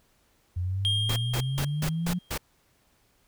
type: exponential sweep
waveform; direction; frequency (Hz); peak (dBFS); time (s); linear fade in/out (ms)
sine; up; 87.31 to 180.6; -26; 0.56-2.19; 10
type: tone with exponential decay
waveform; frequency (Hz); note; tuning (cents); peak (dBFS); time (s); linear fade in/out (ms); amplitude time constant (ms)
triangle; 3220; G7; +46; -21; 0.85-2.33; 0; 320
type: noise bursts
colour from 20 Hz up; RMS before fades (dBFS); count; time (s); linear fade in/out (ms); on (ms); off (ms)
pink; -31; 6; 1.09-2.378; 5; 73; 170
effects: pink hiss -66 dBFS RMS until 3.27 s

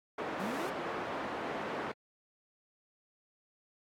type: band-pass noise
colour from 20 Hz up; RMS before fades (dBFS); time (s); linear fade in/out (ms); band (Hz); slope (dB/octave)
pink; -38; 0.18-1.92; 5; 330 to 1500; 12
type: exponential sweep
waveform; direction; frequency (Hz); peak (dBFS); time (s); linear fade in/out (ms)
40% pulse; up; 174.61 to 415.3; -37; 0.39-0.7; 10
effects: AAC 64 kbps

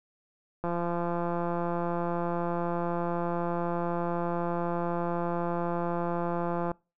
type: click train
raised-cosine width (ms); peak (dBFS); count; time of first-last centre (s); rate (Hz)
1; -18; 1046; 0.64-6.716; 172
effects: noise-tail reverb RT60 0.3 s tail -25 dB re dry

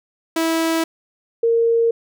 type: tone pair in turn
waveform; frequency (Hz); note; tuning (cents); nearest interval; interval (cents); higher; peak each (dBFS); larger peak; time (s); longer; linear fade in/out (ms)
sawtooth / sine; 326.5 / 461.7; E4 / A#4; -17 / -17; tritone; 600; second; -13; neither; 0.36-0.84 / 1.43-1.91; neither; 5
effects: none

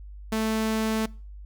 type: tone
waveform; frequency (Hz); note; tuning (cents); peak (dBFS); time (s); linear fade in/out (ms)
sawtooth; 220.1; A3; +1; -20; 0.32-1.06; 5
effects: noise-tail reverb RT60 0.4 s tail -24 dB re dry + added 50 Hz sine -39 dBFS peak until 1.45 s

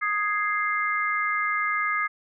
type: chord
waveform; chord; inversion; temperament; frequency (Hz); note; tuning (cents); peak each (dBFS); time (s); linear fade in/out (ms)
sine; Ab major; second; equal; 1244.5 / 1661.2 / 2093; Eb6 / Ab6 / C7; 0 / 0 / 0; -26 / -29 / -27; 0.01-2.08; 20
effects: none

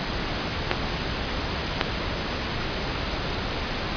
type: clicks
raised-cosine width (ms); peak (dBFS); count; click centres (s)
0.3; -3; 2; 0.714 / 1.812
effects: pink hiss -28 dBFS RMS until 3.96 s + resampled to 11025 Hz

